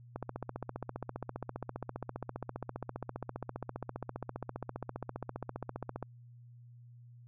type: click train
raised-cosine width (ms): 1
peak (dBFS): -24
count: 89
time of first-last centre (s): 0.16-6.027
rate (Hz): 15
effects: added 120 Hz sine -52 dBFS peak until 7.27 s